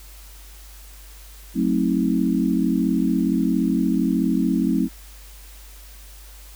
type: chord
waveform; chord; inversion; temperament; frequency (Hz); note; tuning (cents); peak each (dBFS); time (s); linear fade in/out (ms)
sine; F# diminished seventh; none; just; 185 / 222 / 266.4 / 319.7; F#3 / A3 / C4 / Eb4; 0 / +16 / +31 / +47; -23 / -23 / -22 / -24; 1.54-4.89; 50
effects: added 50 Hz sine -41 dBFS peak until 6.55 s + white hiss -47 dBFS RMS until 6.55 s